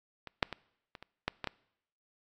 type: clicks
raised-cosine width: 0.3 ms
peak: -26 / -9 / -21 / -29 / -30 / -14 / -19 / -17 dBFS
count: 8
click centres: 0.273 / 0.428 / 0.527 / 0.952 / 1.026 / 1.28 / 1.443 / 1.473 s
effects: noise-tail reverb RT60 0.8 s tail -24 dB re dry + AAC 64 kbps